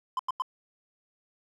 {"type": "tone bursts", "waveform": "triangle", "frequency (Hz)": 1027, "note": "C6", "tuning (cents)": -33, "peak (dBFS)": -24, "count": 3, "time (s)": [0.17, 0.421], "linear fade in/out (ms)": 2, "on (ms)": 23, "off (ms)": 91, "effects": []}